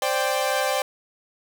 sawtooth chord, C suspended second, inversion none, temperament equal with one note detuned, 523.3 / 587.3 / 786.3 Hz, C5 / D5 / G5, 0 / 0 / +5 cents, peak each -22 dBFS, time 0.02-0.82 s, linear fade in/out 2 ms, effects none

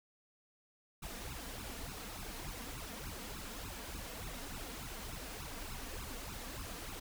pink noise with flanger, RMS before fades -45 dBFS, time 1.02-7 s, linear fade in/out 10 ms, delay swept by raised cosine 0.75 to 4.35 ms, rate 3.4 Hz, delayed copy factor +0.95, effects none

